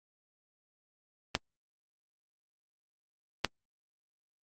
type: clicks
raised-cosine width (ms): 0.2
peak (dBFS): -8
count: 2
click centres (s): 1.351 / 3.447
effects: Opus 32 kbps